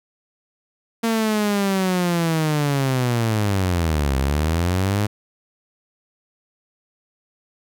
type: linear two-way sweep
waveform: sawtooth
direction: down then up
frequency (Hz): 230 to 65.41 to 106.2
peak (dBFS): -14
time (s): 1.03-5.07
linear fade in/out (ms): 10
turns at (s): 4.17
effects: none